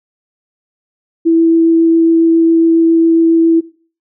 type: tone with vibrato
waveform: sine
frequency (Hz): 329.6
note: E4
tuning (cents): 0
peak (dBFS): -6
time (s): 1.25-3.61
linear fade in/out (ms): 20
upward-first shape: triangle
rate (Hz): 7.3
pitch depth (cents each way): 8
effects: noise-tail reverb RT60 0.4 s tail -18 dB re dry